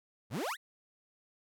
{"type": "exponential sweep", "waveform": "30% pulse", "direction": "up", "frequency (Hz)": [86.8, 2093], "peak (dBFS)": -31, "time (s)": [0.3, 0.57], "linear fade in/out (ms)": 50, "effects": []}